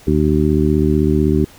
harmonic tone, 75.9 Hz, D#2, 42 cents flat, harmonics 1 / 2 / 3 / 4 / 5, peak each -18 / -18 / -18 / -18 / -18 dBFS, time 0.07-1.45 s, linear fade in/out 5 ms, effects pink hiss -44 dBFS RMS until 1.58 s

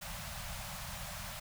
pink band-stop noise, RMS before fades -43 dBFS, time 0.01-1.4 s, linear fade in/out 10 ms, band 210 to 550 Hz, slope 96 dB/octave, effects none

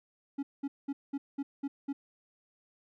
triangle tone bursts, 279.2 Hz, C#4, 13 cents sharp, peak -29 dBFS, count 7, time 0.38-1.93 s, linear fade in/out 10 ms, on 50 ms, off 200 ms, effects none

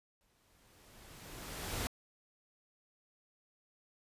pink noise with exponential growth, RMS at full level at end -36 dBFS, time 0.21-1.87 s, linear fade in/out 0 ms, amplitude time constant 360 ms, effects resampled to 32000 Hz

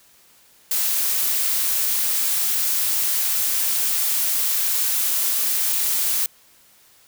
blue noise, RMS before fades -21 dBFS, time 0.71-6.26 s, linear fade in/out 2 ms, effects white hiss -54 dBFS RMS until 7.07 s

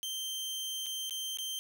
sawtooth tone with dropouts, 3136 Hz, G7, in tune, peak -32 dBFS, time 0.03-1.59 s, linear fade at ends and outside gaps 0 ms, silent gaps 0.86-0.865 / 1.096-1.108 / 1.372-1.386 s, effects none

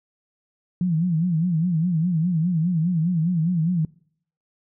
sine tone with vibrato, 169.1 Hz, E3, 44 cents sharp, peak -18 dBFS, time 0.81-3.85 s, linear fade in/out 2 ms, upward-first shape sine, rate 4.9 Hz, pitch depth 140 cents each way, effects noise-tail reverb RT60 0.6 s tail -23 dB re dry

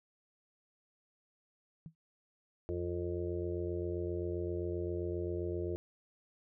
sine tone with exponential decay, 161.1 Hz, E3, 39 cents flat, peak -40 dBFS, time 1.86-1.95 s, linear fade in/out 0 ms, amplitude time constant 18 ms
harmonic tone, 87.6 Hz, F2, 6 cents sharp, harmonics 1 / 2 / 4 / 5 / 6 / 7, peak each -39 / -47 / -37 / -42 / -49 / -47 dBFS, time 2.69-5.76 s, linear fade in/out 0 ms
effects none

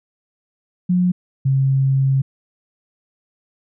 sine tone pair in turn, 180 / 134.85 Hz, F#3 / C#3, -47 / -47 cents, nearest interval perfect fourth, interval 500 cents, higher first, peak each -13 dBFS, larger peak neither, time 0.89-1.12 / 1.45-2.22 s, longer second, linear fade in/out 10 ms, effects none

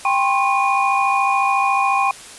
sine tone cluster, 792 / 1028 / 1082 / 2454 Hz, G5 / C6 / C#6 / D#7, +18 / -31 / -42 / -25 cents, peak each -18 / -23 / -19 / -22 dBFS, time 0.05-2.11 s, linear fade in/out 2 ms, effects white hiss -38 dBFS RMS until 2.38 s + resampled to 24000 Hz

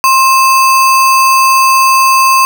sine tone with sample-and-hold, 1058 Hz, C6, 19 cents sharp, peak -4 dBFS, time 0.04-2.45 s, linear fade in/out 0 ms, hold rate 3675 Hz, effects none

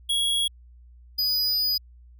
square tone pair in turn, 3322 / 4949 Hz, G#7 / D#8, 0 / -10 cents, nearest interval perfect fifth, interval 690 cents, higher second, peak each -22 dBFS, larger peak neither, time 0.09-0.48 / 1.18-1.78 s, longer second, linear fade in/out 10 ms, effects added 60 Hz sine -47 dBFS peak until 2.19 s

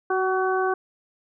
harmonic tone with a mistuned harmonic, 377.3 Hz, F#4, 34 cents sharp, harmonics 1 / 2 / 3 / 4, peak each -23 / -26 / -28 / -29 dBFS, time 0.1-0.74 s, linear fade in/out 5 ms, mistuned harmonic 1, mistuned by -16 cents, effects none

